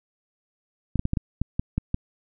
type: clicks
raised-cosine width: 5 ms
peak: -11 dBFS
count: 9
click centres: 0.957 / 0.994 / 1.054 / 1.134 / 1.172 / 1.416 / 1.595 / 1.78 / 1.944 s
effects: none